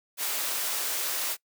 white high-pass noise, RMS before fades -30 dBFS, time 0.17-1.37 s, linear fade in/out 50 ms, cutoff 410 Hz, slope 12 dB/octave, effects noise-tail reverb RT60 0.1 s tail -22 dB re dry

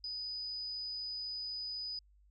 sine tone, 4978 Hz, D#8, in tune, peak -38 dBFS, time 0.04-1.99 s, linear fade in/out 2 ms, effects added 50 Hz sine -62 dBFS peak until 2.3 s

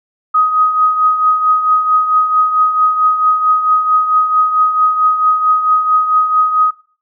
sine tone with tremolo, 1255 Hz, D#6, 15 cents sharp, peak -6 dBFS, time 0.34-6.71 s, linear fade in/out 10 ms, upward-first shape triangle, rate 4.5 Hz, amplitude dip 65%, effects noise-tail reverb RT60 0.4 s tail -17 dB re dry

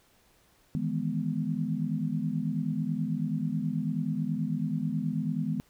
sine chord, E major seventh, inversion third, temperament equal, 155.56 / 164.81 / 207.7 / 246.9 Hz, D#3 / E3 / G#3 / B3, 0 / 0 / 0 / 0 cents, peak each -33 dBFS, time 0.75-5.6 s, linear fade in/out 0 ms, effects pink hiss -64 dBFS RMS until 5.69 s

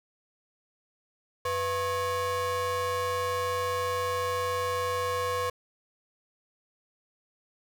square ring-modulated tone, 293.7 Hz, D4, in tune, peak -25 dBFS, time 1.45-5.5 s, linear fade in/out 5 ms, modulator 790 Hz, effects none

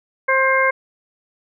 harmonic tone, 530 Hz, C5, 22 cents sharp, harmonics 1 / 2 / 3 / 4, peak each -19 / -19 / -19 / -19 dBFS, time 0.28-0.71 s, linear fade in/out 10 ms, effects none

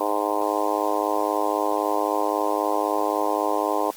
harmonic tone, 103.83 Hz, G#2, in tune, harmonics 3 / 4 / 5 / 6 / 7 / 8 / 9 / 10, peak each -29 / -29 / -29 / -29 / -29 / -29 / -29 / -29 dBFS, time 0-3.91 s, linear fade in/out 5 ms, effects white hiss -44 dBFS RMS until 3.96 s + Opus 24 kbps

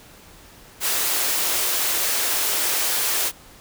white high-pass noise, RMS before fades -22 dBFS, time 0.8-3.32 s, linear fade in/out 50 ms, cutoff 310 Hz, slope 24 dB/octave, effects pink hiss -47 dBFS RMS until 3.6 s

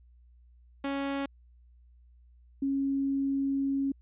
sawtooth / sine tone pair in turn, 277.2 / 274.3 Hz, C#4 / C#4, 0 / -18 cents, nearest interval unison, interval 18 cents, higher first, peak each -26 dBFS, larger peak neither, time 0.84-1.26 / 2.62-3.92 s, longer second, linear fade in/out 5 ms, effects added 60 Hz sine -55 dBFS peak until 4.01 s + resampled to 8000 Hz

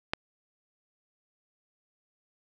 click, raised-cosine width 0.3 ms, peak -11 dBFS, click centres 0.135 s, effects none

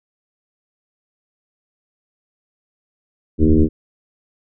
sine tone with frequency modulation, 153.3 Hz, D#3, 25 cents flat, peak -9 dBFS, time 3.38-3.69 s, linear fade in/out 50 ms, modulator 79.4 Hz, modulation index 2.8, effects none

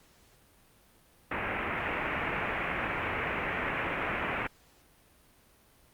white low-pass noise, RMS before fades -33 dBFS, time 1.31-4.47 s, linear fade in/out 5 ms, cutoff 2500 Hz, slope 48 dB/octave, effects pink hiss -62 dBFS RMS until 5.93 s + Opus 48 kbps

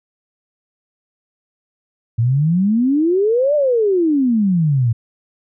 sine exponential two-way sweep, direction up then down, 110.7 to 607 to 110.7 Hz, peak -12 dBFS, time 2.18-4.93 s, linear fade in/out 10 ms, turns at 3.55 s, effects none

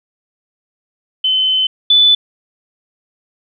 sine tone pair in turn, 3052 / 3488 Hz, G7 / A7, -47 / -16 cents, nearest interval major second, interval 231 cents, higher second, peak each -11 / -6 dBFS, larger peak second, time 1.24-1.67 / 1.9-2.15 s, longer first, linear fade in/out 5 ms, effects none

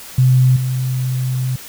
sine tone with level steps, 128.5 Hz, C3, 31 cents flat, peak -8 / -16 dBFS, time 0.18-1.56 s, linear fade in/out 5 ms, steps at 0.56 s, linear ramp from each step 5 ms, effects white hiss -35 dBFS RMS until 1.68 s

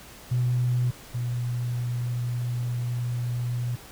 sine tone pair in turn, 123.47 / 121.49 Hz, B2 / B2, 0 / -28 cents, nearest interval unison, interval 28 cents, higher first, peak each -20 / -25 dBFS, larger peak first, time 0.31-0.91 / 1.14-3.76 s, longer second, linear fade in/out 10 ms, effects tanh soft clip ceiling -16 dBFS + pink hiss -46 dBFS RMS until 3.91 s

